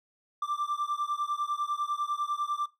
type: beating tone pair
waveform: triangle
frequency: 1174.7 / 1184.7 Hz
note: D6 / D6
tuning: 0 / +15 cents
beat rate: 10 Hz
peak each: -30 dBFS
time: 0.42-2.66 s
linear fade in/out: 5 ms
effects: noise-tail reverb RT60 0.2 s tail -17 dB re dry